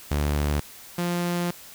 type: tone pair in turn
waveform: sawtooth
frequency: 73.42 / 174.62 Hz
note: D2 / F3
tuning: 0 / 0 cents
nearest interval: octave + minor third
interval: 1500 cents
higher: second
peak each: -18 / -20 dBFS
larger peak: first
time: 0.11-0.6 / 0.98-1.51 s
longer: second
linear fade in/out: 5 ms
effects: white hiss -45 dBFS RMS until 1.74 s